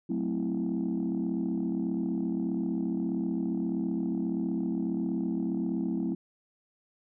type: chord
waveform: sine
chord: F# half-diminished seventh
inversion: none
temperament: equal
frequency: 185 / 220 / 261.6 / 329.6 Hz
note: F#3 / A3 / C4 / E4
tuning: 0 / 0 / 0 / 0 cents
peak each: -32 dBFS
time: 0.09-6.15 s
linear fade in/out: 10 ms
effects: tanh soft clip ceiling -22 dBFS